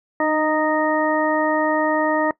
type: harmonic tone with a mistuned harmonic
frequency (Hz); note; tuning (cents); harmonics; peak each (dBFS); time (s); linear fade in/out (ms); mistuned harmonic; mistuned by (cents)
310; D#4; -6; 1 / 2 / 3 / 4 / 6; -22 / -21 / -23 / -27 / -26; 0.2-2.31; 2; 1; -18
effects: noise-tail reverb RT60 0.1 s tail -20 dB re dry